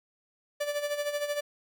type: tone with tremolo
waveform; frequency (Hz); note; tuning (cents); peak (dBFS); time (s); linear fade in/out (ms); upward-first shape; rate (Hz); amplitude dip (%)
45% pulse; 584; D5; -10; -27; 0.6-1.41; 10; sine; 13; 65
effects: none